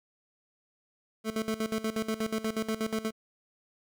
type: tone with tremolo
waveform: 25% pulse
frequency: 220 Hz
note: A3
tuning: in tune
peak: -24 dBFS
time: 1.24-3.12 s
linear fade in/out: 50 ms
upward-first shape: square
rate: 8.3 Hz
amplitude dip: 80%
effects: none